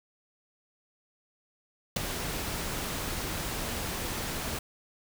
pink noise with ADSR envelope, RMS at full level -23 dBFS, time 1.96-4.59 s, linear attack 8 ms, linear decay 4 ms, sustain -11 dB, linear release 5 ms, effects none

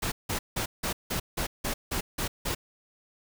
pink noise bursts, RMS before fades -30 dBFS, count 10, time 0.02-2.55 s, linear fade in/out 10 ms, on 100 ms, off 170 ms, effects none

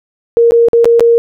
sine tone with dropouts, 466.8 Hz, A#4, 2 cents sharp, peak -4 dBFS, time 0.37-1.18 s, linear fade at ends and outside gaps 0 ms, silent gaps 0.509-0.52 / 0.685-0.732 / 0.845-0.855 / 0.996-1.006 s, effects none

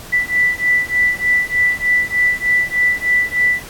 sine beating tone pair, 1975.5 / 1978.8 Hz, B6 / B6, 0 / +3 cents, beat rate 3.3 Hz, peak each -16 dBFS, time 0.12-3.63 s, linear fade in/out 20 ms, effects pink hiss -35 dBFS RMS until 3.69 s + AAC 64 kbps

